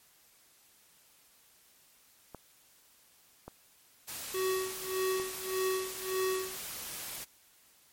clicks, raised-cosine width 1 ms, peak -29 dBFS, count 3, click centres 2.347 / 3.48 / 5.199 s
white noise, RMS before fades -41 dBFS, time 4.07-7.25 s, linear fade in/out 20 ms
square tone with tremolo, 376.2 Hz, F#4, 29 cents sharp, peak -29 dBFS, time 4.34-6.57 s, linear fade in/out 5 ms, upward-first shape sine, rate 1.7 Hz, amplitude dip 90%
effects white hiss -63 dBFS RMS until 7.92 s + MP3 64 kbps

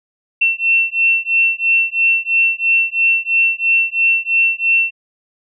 sine beating tone pair, 2700 / 2703 Hz, E7 / E7, +41 / +43 cents, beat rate 3 Hz, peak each -15 dBFS, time 0.41-4.91 s, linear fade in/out 10 ms, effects none

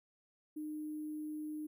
sine tone with sample-and-hold, 304.8 Hz, D#4, 36 cents flat, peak -39 dBFS, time 0.56-1.67 s, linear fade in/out 10 ms, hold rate 11025 Hz, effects none

